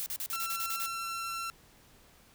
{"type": "noise bursts", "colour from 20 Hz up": "blue", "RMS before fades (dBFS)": -36, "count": 9, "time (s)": [0, 0.861], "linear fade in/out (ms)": 0, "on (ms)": 61, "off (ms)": 39}
{"type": "tone", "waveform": "sawtooth", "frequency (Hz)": 1352, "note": "E6", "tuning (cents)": 43, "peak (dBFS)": -31, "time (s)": [0.33, 1.5], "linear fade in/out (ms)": 0}
{"effects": ["pink hiss -60 dBFS RMS until 2.34 s"]}